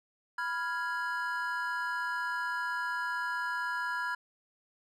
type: chord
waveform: triangle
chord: F diminished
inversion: second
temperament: equal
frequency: 987.8 / 1396.9 / 1661.2 Hz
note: Cb6 / F6 / Ab6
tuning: 0 / 0 / 0 cents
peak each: -34 dBFS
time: 0.38-4.15 s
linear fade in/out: 5 ms
effects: none